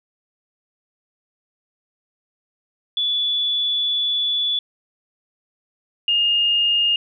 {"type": "tone pair in turn", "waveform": "sine", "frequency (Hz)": [3442, 2835], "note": ["A7", "F7"], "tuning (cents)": [-39, 25], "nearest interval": "minor third", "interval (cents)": 336, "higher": "first", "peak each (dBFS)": [-18, -15], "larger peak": "second", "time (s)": [[2.97, 4.59], [6.08, 6.96]], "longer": "first", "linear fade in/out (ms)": 2, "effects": []}